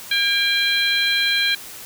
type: harmonic tone with a mistuned harmonic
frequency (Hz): 808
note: G#5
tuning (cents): -48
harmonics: 2 / 3 / 4 / 5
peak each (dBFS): -22 / -22 / -22 / -22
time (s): 0.11-1.55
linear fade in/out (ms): 5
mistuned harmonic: 3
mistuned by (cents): -40
effects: white hiss -37 dBFS RMS until 1.85 s